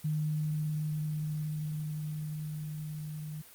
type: tone with level ramp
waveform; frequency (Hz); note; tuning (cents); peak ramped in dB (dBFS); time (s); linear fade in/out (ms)
sine; 153.1; D#3; -28; -28 to -37; 0.04-3.42; 10
effects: white hiss -54 dBFS RMS until 3.54 s + Opus 32 kbps